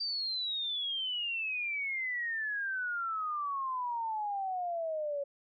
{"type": "exponential sweep", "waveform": "sine", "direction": "down", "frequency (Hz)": [4699, 557], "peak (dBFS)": -32, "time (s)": [0, 5.24], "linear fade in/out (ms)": 10, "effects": []}